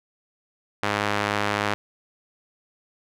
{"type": "tone with band-pass filter", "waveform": "sawtooth", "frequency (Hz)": 103.3, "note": "G#2", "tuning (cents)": -9, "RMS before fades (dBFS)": -25, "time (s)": [0.83, 1.74], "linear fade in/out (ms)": 0, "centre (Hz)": 1600, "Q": 0.71, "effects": []}